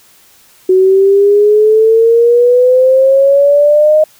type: exponential sweep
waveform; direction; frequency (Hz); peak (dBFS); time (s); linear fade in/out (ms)
sine; up; 370 to 622.3; -4; 0.69-4.04; 5
effects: white hiss -45 dBFS RMS until 4.19 s